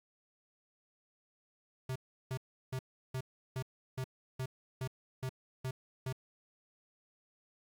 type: tone bursts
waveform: square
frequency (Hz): 130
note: C3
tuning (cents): -11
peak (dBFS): -36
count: 11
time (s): 1.89-6.127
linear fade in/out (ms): 5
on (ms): 67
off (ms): 350
effects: 11-bit